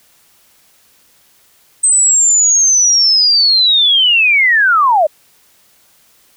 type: linear sweep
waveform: sine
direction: down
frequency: 8290 to 574 Hz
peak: -7 dBFS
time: 1.83-5.07 s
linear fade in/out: 10 ms
effects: white hiss -51 dBFS RMS until 6.36 s